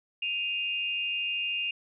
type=tone pair together; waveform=sine; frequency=2507 / 2800 Hz; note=D#7 / F7; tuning=+12 / +4 cents; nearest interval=major second; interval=192 cents; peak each=-32 / -30 dBFS; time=0.22-1.71 s; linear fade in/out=5 ms; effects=none